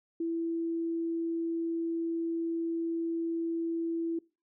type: tone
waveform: sine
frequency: 332.2 Hz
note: E4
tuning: 13 cents sharp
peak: -29 dBFS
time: 0.2-4.19 s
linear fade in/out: 5 ms
effects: noise-tail reverb RT60 0.3 s tail -23 dB re dry